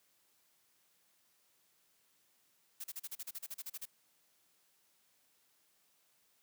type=noise bursts; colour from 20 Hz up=blue; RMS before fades=-43 dBFS; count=14; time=2.8-3.856 s; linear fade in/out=10 ms; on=42 ms; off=36 ms; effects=white hiss -73 dBFS RMS until 6.42 s + high-pass 100 Hz 12 dB/octave